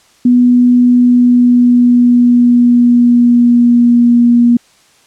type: tone with pitch glide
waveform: sine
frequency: 245.6 to 238.7 Hz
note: B3 to A#3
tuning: -9 to +41 cents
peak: -4 dBFS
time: 0.25-4.57 s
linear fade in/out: 5 ms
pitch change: -50 cents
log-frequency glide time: 0.93-4.15 s
effects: white hiss -48 dBFS RMS until 5.06 s + low-pass 8000 Hz 12 dB/octave